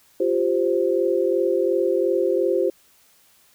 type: chord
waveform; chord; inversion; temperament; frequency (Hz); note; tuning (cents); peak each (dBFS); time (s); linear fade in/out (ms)
sine; F suspended second; none; equal; 349.2 / 392 / 523.3; F4 / G4 / C5; 0 / 0 / 0; -22; 0.2-2.7; 5
effects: white hiss -57 dBFS RMS until 3.54 s